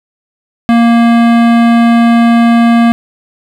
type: tone with hard clipping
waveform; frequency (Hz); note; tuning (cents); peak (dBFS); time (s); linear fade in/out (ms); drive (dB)
sine; 233.4; A#3; +2; -6; 0.69-2.92; 0; 18
effects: none